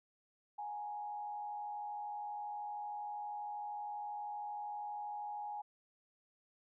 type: tone with frequency modulation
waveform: sine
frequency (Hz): 830.6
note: G#5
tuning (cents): 0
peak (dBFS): -40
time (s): 0.58-5.62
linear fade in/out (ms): 10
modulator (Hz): 92.7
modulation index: 0.49
effects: none